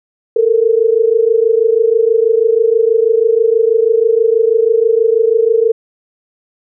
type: tone pair together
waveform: sine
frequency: 440 / 466.2 Hz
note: A4 / A#4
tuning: 0 / 0 cents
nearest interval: minor second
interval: 100 cents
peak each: -11 / -11 dBFS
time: 0.36-5.72 s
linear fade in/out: 5 ms
effects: none